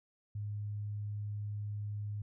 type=tone; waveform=sine; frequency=103.83 Hz; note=G#2; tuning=in tune; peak=-36 dBFS; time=0.35-2.22 s; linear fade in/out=5 ms; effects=none